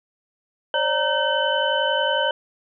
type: tone cluster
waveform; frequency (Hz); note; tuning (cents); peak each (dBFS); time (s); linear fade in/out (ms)
sine; 542 / 593 / 930 / 1533 / 3029; C#5 / D5 / A#5 / G6 / F#7; -39 / +17 / -4 / -39 / +40; -25; 0.74-2.31; 2
effects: none